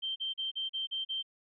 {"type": "tone bursts", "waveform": "sine", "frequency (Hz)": 3136, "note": "G7", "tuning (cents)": 0, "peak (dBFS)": -32, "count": 7, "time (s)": [0.02, 1.228], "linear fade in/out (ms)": 20, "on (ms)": 140, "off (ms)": 38, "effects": []}